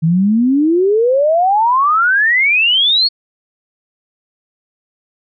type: exponential sweep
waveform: sine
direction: up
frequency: 155.56 to 4435 Hz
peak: -9 dBFS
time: 0.02-3.09 s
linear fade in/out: 20 ms
effects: none